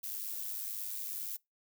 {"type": "noise with amplitude modulation", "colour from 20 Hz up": "violet", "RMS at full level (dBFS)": -37, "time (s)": [0.03, 1.37], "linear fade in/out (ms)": 10, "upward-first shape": "sine", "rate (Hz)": 102, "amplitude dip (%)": 55, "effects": ["noise-tail reverb RT60 0.2 s tail -25 dB re dry"]}